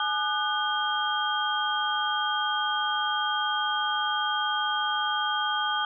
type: tone cluster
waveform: sine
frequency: 847 / 1212 / 1487 / 3213 Hz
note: G#5 / D#6 / F#6 / G7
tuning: +34 / -46 / +8 / +42 cents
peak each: -30 dBFS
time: 0-5.85 s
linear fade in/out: 2 ms
effects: none